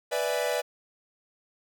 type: chord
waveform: 45% pulse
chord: E dominant seventh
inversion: second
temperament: equal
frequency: 493.9 / 587.3 / 659.3 / 830.6 Hz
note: B4 / D5 / E5 / G#5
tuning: 0 / 0 / 0 / 0 cents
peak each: -30 / -30 / -33 / -36 dBFS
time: 0.11-0.62 s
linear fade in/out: 20 ms
effects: none